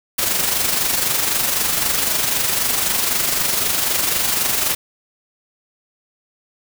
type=noise with amplitude modulation; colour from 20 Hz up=white; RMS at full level=-17 dBFS; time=0.18-4.75 s; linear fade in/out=10 ms; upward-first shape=sine; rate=23.9 Hz; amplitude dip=45%; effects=none